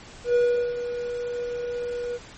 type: tone with ADSR envelope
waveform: triangle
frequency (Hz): 483.6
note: B4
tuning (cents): -36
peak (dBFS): -14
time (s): 0.24-2.19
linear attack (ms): 110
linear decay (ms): 390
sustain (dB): -11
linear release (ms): 35
effects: pink hiss -45 dBFS RMS until 2.37 s + MP3 32 kbps